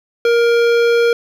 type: tone with hard clipping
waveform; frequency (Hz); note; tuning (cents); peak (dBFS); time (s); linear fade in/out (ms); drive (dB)
sine; 469.6; A#4; +13; -12; 0.25-1.13; 2; 15
effects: none